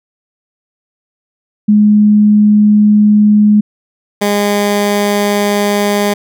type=tone pair in turn; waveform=sine / 15% pulse; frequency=209.6 / 204.6 Hz; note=G#3 / G#3; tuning=+16 / -26 cents; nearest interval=unison; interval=42 cents; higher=first; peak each=-4 dBFS; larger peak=neither; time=1.68-3.61 / 4.21-6.14 s; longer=neither; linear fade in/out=10 ms; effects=none